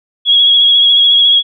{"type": "tone with vibrato", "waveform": "sine", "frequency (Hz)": 3322, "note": "G#7", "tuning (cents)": 0, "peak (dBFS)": -5, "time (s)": [0.25, 1.43], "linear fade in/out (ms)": 50, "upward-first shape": "triangle", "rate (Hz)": 14, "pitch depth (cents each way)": 34, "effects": []}